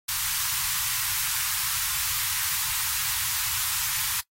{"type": "band-stop noise", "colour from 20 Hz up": "white", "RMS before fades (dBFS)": -27, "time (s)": [0.08, 4.21], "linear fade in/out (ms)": 10, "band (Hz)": [140, 910], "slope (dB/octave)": 48, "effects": ["noise-tail reverb RT60 0.1 s tail -22 dB re dry", "AAC 48 kbps"]}